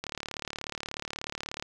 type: click train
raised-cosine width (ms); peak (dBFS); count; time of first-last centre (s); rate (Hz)
0.2; -17; 59; 0.04-1.625; 36.6
effects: none